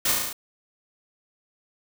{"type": "noise with echo", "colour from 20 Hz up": "white", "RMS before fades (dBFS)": -23, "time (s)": [0.05, 0.12], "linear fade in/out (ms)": 5, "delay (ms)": 35, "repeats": 6, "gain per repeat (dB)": -2, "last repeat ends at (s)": 0.33, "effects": []}